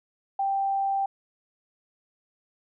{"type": "tone", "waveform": "sine", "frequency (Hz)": 785, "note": "G5", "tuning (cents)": 2, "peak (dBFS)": -23, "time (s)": [0.39, 1.06], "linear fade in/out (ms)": 5, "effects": []}